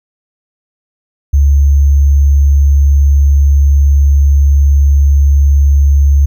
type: tone with sample-and-hold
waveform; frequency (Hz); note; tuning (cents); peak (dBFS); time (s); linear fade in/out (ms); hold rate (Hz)
sine; 70.6; C#2; +32; -4; 1.33-6.26; 10; 6300
effects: none